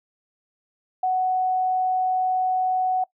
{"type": "tone", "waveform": "sine", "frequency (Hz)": 743, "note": "F#5", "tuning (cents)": 7, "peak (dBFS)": -19, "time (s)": [1.03, 3.04], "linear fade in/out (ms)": 5, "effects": ["noise-tail reverb RT60 0.1 s tail -21 dB re dry"]}